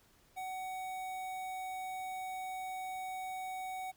square tone with notch filter, 750 Hz, F#5, 23 cents sharp, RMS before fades -41 dBFS, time 0.36-3.92 s, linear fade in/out 20 ms, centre 5000 Hz, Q 1.2, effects pink hiss -67 dBFS RMS until 3.96 s

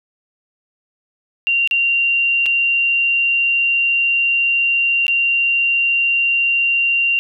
sine tone with dropouts, 2767 Hz, F7, 17 cents flat, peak -13 dBFS, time 1.47-7.19 s, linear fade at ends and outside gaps 0 ms, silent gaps 1.675-1.711 / 2.459-2.463 / 5.067-5.081 s, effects none

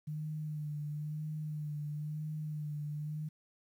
sine tone with vibrato, 151.1 Hz, D3, 50 cents sharp, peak -36 dBFS, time 0.07-3.29 s, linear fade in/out 10 ms, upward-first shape sine, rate 1 Hz, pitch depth 33 cents each way, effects 11-bit

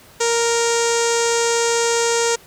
sawtooth tone with low-pass filter, 466.2 Hz, A#4, in tune, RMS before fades -18 dBFS, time 0.2-2.36 s, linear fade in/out 10 ms, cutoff 7100 Hz, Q 4.6, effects pink hiss -46 dBFS RMS until 2.46 s + high-pass 60 Hz 12 dB/octave

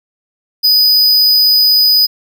square tone, 4978 Hz, D#8, in tune, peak -7 dBFS, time 0.63-2.07 s, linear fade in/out 20 ms, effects none

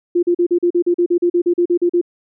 sine tone bursts, 349.2 Hz, F4, in tune, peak -11 dBFS, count 16, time 0.15-2.014 s, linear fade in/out 10 ms, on 79 ms, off 40 ms, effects none

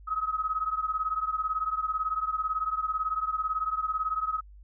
sine beating tone pair, 1267 / 1285 Hz, D#6 / E6, +31 / -45 cents, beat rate 18 Hz, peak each -29 / -31 dBFS, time 0.07-4.41 s, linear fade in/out 20 ms, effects added 50 Hz sine -47 dBFS peak until 4.63 s

